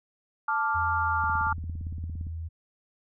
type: chord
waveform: sine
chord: D minor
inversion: second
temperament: equal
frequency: 880 / 1174.7 / 1396.9 Hz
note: A5 / D6 / F6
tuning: 0 / 0 / 0 cents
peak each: -28 / -29 / -28 dBFS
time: 0.48-1.53 s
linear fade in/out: 5 ms
type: tone with pitch glide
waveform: sine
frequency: 84.7 to 81.72 Hz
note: E2 to E2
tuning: +48 to -14 cents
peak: -32 dBFS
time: 0.74-2.49 s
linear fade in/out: 20 ms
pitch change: -62 cents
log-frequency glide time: 0.94-1.24 s
type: click train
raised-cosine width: 5 ms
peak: -28 dBFS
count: 19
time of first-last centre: 1.24-2.269 s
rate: 17.5 Hz
effects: none